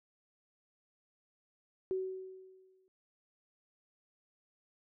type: tone with exponential decay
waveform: sine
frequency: 376.3 Hz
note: F#4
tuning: 29 cents sharp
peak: -30 dBFS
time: 1.91-2.88 s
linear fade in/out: 0 ms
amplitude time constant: 210 ms
effects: none